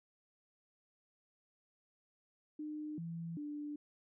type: tone with pitch steps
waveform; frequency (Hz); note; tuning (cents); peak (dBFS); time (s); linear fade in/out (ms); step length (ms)
sine; 303.1 / 166.8 / 294.8; D#4 / E3 / D4; -45 / +21 / +7; -40; 2.59-3.76; 5; 390
effects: none